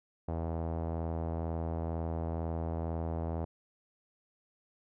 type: tone with low-pass filter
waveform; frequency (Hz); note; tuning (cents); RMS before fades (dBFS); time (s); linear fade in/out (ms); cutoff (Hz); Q
sawtooth; 82.1; E2; -6; -35; 0.28-3.45; 5; 730; 2
effects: none